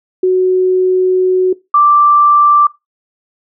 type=tone pair in turn; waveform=sine; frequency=370 / 1174.7 Hz; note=F#4 / D6; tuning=0 / 0 cents; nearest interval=octave + minor sixth; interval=2000 cents; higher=second; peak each=-7 / -5 dBFS; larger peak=second; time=0.23-1.53 / 1.74-2.67 s; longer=first; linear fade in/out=5 ms; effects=noise-tail reverb RT60 0.2 s tail -19 dB re dry